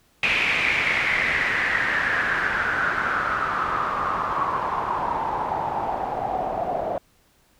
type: noise with low-pass filter sweep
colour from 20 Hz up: white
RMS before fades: -24 dBFS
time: 0.23-6.98 s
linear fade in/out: 2 ms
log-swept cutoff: 2500 to 660 Hz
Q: 5.9
effects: pink hiss -61 dBFS RMS until 7.59 s